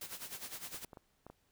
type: noise with tremolo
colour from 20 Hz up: white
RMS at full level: -43 dBFS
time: 0.01-0.85 s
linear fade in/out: 5 ms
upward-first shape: sine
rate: 9.8 Hz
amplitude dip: 75%
type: clicks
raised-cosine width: 1 ms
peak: -36 dBFS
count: 6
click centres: 0.745 / 0.847 / 0.932 / 0.972 / 1.266 / 1.3 s
effects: pink hiss -75 dBFS RMS until 1.51 s